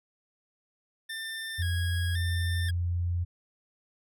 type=tone with vibrato; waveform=25% pulse; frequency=1720 Hz; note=A6; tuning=40 cents flat; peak=-31 dBFS; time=1.09-2.71 s; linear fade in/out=10 ms; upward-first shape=square; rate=0.94 Hz; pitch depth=71 cents each way
type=tone; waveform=sine; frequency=87.31 Hz; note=F2; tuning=in tune; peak=-26 dBFS; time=1.58-3.25 s; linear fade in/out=20 ms
effects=none